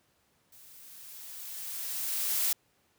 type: noise with level ramp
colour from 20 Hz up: blue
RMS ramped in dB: -55 to -27 dBFS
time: 0.52-2.53 s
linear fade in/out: 5 ms
effects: pink hiss -70 dBFS RMS until 2.98 s + high-pass 80 Hz 12 dB/octave